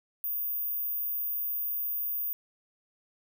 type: tone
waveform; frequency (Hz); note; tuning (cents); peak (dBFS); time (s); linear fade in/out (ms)
sine; 14917; A#9; 0; -29; 0.24-2.33; 0
effects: none